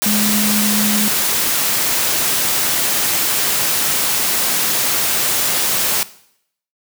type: tone in noise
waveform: sine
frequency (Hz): 209.5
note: G#3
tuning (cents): +15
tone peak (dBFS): -16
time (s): 0.06-1.08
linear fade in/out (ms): 0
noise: white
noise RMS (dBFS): -17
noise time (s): 0.02-6.03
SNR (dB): -2
effects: noise-tail reverb RT60 0.7 s tail -18 dB re dry + high-pass 100 Hz 12 dB/octave